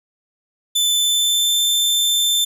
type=tone with pitch glide; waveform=sawtooth; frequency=3520 to 3553 Hz; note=A7 to A7; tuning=0 to +16 cents; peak=-12 dBFS; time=0.75-2.45 s; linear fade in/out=10 ms; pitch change=+16 cents; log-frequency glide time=0.94-1.61 s; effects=none